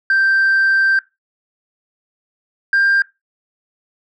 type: tone pair in turn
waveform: sine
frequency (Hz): 1568 / 1592.6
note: G6 / G6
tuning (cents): 0 / +27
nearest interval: unison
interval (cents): 27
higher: second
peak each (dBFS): -9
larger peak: neither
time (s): 0.1-0.99 / 2.73-3.02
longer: first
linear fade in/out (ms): 2
effects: noise-tail reverb RT60 0.2 s tail -19 dB re dry + tanh soft clip ceiling -9 dBFS